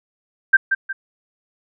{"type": "tone with echo", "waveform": "sine", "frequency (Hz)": 1572, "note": "G6", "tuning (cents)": 4, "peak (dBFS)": -6, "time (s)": [0.53, 0.57], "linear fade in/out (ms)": 10, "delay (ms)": 180, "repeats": 2, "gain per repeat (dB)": -8, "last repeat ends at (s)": 0.93, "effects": []}